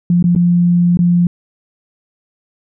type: tone with dropouts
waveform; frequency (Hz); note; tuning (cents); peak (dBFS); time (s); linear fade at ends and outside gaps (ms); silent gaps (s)
sine; 174.61; F3; 0; -8; 0.1-1.27; 2; 0.226-0.241 / 0.351-0.361 / 0.972-0.99
effects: none